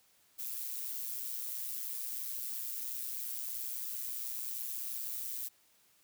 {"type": "noise with amplitude modulation", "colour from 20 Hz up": "violet", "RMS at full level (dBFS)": -37, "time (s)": [0.38, 5.49], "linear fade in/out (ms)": 20, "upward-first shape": "sine", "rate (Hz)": 123, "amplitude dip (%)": 55, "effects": ["white hiss -68 dBFS RMS until 6.03 s", "high-pass 60 Hz 12 dB/octave"]}